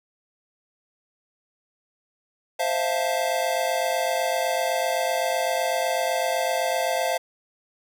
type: chord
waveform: square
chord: F major seventh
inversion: second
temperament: equal with one note detuned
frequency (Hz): 523.3 / 650.6 / 698.5 / 880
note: C5 / E5 / F5 / A5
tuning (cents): 0 / -23 / 0 / 0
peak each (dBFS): -29 / -28 / -27 / -32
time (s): 2.59-7.18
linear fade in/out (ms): 10
effects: none